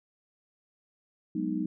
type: chord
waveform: sine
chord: G# minor seventh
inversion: third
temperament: equal with one note detuned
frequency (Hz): 185 / 207.7 / 246.9 / 309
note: F#3 / G#3 / B3 / D#4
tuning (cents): 0 / 0 / 0 / -12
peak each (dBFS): -34 / -35 / -35 / -31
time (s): 1.35-1.66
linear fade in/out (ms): 5
effects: none